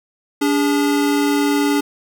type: tone pair together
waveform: square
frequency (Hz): 287.7 / 406.9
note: D4 / G#4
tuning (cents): -36 / -35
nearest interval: tritone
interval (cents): 601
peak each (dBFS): -16 / -22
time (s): 0.41-1.81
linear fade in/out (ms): 10
effects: none